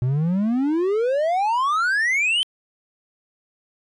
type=exponential sweep; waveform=triangle; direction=up; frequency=120.6 to 3136 Hz; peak=-16 dBFS; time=0.02-2.43 s; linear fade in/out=0 ms; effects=resampled to 24000 Hz